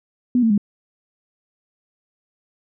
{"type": "tone with pitch steps", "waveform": "sine", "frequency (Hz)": [246.9, 225.1, 205.2], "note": ["B3", "A3", "G#3"], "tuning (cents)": [0, 40, -21], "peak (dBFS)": -13, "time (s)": [0.35, 0.578], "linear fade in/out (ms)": 2, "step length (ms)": 76, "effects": []}